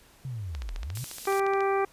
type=linear two-way sweep; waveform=sine; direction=down then up; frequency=137.1 to 32.67 to 137.1 Hz; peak=-32 dBFS; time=0.25-1.04 s; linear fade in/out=0 ms; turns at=0.76 s
type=click train; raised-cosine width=0.2 ms; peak=-23 dBFS; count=16; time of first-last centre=0.55-1.606 s; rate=14.2 Hz
type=band-pass noise; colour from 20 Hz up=white; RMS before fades=-42 dBFS; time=0.95-1.4 s; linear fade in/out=2 ms; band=3800 to 13000 Hz; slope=12 dB/octave
type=harmonic tone; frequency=392 Hz; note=G4; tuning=in tune; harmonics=1 / 2 / 3 / 4 / 5 / 6; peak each=-25 / -29 / -31 / -38 / -40 / -39 dBFS; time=1.27-1.85 s; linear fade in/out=5 ms
effects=pink hiss -57 dBFS RMS until 1.92 s + resampled to 32000 Hz